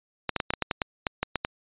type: clicks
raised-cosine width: 0.3 ms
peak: -9 dBFS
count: 12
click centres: 0.293 / 0.363 / 0.402 / 0.505 / 0.537 / 0.623 / 0.712 / 0.818 / 1.068 / 1.23 / 1.357 / 1.449 s
effects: resampled to 8000 Hz